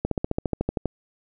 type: slowing click train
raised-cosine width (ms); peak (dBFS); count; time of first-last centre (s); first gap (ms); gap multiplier
2; -10; 12; 0.05-0.857; 63; 1.03
effects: none